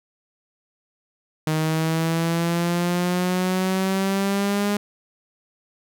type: exponential sweep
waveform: sawtooth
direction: up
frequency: 155.56 to 205.8 Hz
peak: -16 dBFS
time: 1.47-4.77 s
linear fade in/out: 2 ms
effects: none